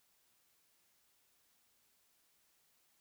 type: silence
effects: white hiss -74 dBFS RMS until 3 s